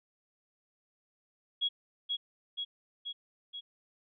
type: tone with echo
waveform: sine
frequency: 3322 Hz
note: G#7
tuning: in tune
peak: -27 dBFS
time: 1.61-1.69 s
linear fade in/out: 20 ms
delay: 480 ms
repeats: 4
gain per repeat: -3 dB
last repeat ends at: 3.61 s
effects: none